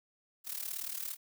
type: noise with amplitude modulation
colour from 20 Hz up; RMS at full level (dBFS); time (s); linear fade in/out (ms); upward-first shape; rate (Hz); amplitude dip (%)
blue; -36; 0.44-1.17; 50; sine; 37.6; 80
effects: none